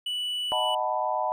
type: tone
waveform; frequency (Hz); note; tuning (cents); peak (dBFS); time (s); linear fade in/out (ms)
triangle; 2960; F#7; 0; -26; 0.06-0.75; 5
type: chord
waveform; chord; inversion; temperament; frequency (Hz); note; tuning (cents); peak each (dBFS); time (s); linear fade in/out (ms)
sine; B dominant seventh; first; equal; 622.3 / 740 / 880 / 987.8; D#5 / F#5 / A5 / B5; 0 / 0 / 0 / 0; -30; 0.52-1.32; 0
effects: none